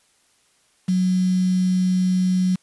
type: tone with quantisation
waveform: sine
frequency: 184.1 Hz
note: F#3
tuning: 8 cents flat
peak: -16 dBFS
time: 0.88-2.56 s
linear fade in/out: 10 ms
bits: 6
effects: white hiss -61 dBFS RMS until 2.62 s + resampled to 24000 Hz